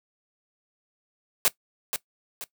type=noise with echo; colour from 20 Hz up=white; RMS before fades=-20 dBFS; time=1.45-1.48 s; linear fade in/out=0 ms; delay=480 ms; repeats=2; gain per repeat=-8 dB; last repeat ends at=2.44 s; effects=noise-tail reverb RT60 0.1 s tail -19 dB re dry + high-pass 200 Hz 12 dB/octave